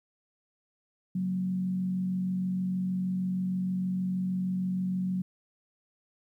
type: tone with frequency modulation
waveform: sine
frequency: 185 Hz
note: F#3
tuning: in tune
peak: -27 dBFS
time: 1.15-5.22 s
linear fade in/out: 5 ms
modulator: 46.4 Hz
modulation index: 0.35
effects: 11-bit